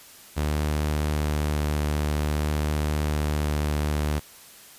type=tone with vibrato; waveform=sawtooth; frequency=75 Hz; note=D2; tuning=37 cents sharp; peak=-19 dBFS; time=0.36-4.2 s; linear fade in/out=20 ms; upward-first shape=sine; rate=0.53 Hz; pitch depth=9 cents each way; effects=white hiss -48 dBFS RMS until 4.78 s + resampled to 32000 Hz